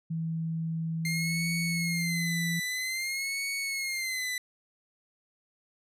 sine tone with pitch glide, 162.9 to 168.16 Hz, E3 to E3, -20 to +35 cents, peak -29 dBFS, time 0.1-2.6 s, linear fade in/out 10 ms, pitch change +55 cents, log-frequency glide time 1.2-1.5 s
sawtooth tone with vibrato, 2100 Hz, C7, 6 cents sharp, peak -27 dBFS, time 1.05-4.38 s, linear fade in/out 2 ms, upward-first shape sine, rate 0.51 Hz, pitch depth 99 cents each way
effects resampled to 32000 Hz

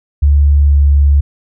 sine tone with pitch glide, 71.9 to 71.24 Hz, D2 to C#2, -36 to +48 cents, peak -5 dBFS, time 0.22-1.21 s, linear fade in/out 10 ms, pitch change -16 cents, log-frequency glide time 0.67-0.74 s, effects none

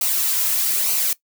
blue noise with flanger, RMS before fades -20 dBFS, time 0.01-1.13 s, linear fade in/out 2 ms, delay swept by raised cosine 0.56 to 2.66 ms, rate 1.1 Hz, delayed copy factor -0.5, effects noise-tail reverb RT60 0.1 s tail -19 dB re dry

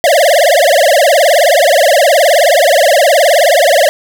square tone with vibrato, 623 Hz, D#5, 2 cents sharp, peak -6 dBFS, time 0.04-3.89 s, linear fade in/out 0 ms, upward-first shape triangle, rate 19 Hz, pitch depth 280 cents each way, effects none

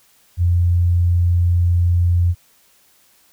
sine tone, 87.31 Hz, F2, in tune, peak -12 dBFS, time 0.37-2.35 s, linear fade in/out 50 ms, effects white hiss -55 dBFS RMS until 3.32 s

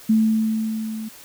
sine tone with level ramp, 220 Hz, A3, in tune, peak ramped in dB -12 to -28 dBFS, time 0.09-1.09 s, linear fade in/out 10 ms, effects white hiss -44 dBFS RMS until 1.24 s

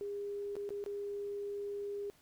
sine tone with dropouts, 405.8 Hz, G#4, 40 cents flat, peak -37 dBFS, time 0.01-2.1 s, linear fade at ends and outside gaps 0 ms, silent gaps 0.555-0.566 / 0.691-0.705 / 0.84-0.862 s, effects pink hiss -66 dBFS RMS until 2.21 s

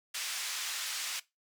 white band-pass noise, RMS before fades -37 dBFS, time 0.14-1.2 s, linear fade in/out 10 ms, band 1400 to 6900 Hz, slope 12 dB/octave, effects noise-tail reverb RT60 0.2 s tail -19 dB re dry

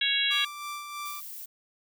harmonic tone, 554 Hz, C#5, 1 cent flat, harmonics 3 / 4 / 5 / 6 / 7, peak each -32 / -32 / -31 / -27 / -30 dBFS, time 0.01-0.45 s, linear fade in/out 5 ms
sawtooth tone with tremolo, 1174.7 Hz, D6, in tune, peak -30 dBFS, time 0.3-1.21 s, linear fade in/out 20 ms, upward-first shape sine, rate 3.1 Hz, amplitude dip 45%
violet noise, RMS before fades -41 dBFS, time 1.05-1.46 s, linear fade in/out 10 ms
effects none

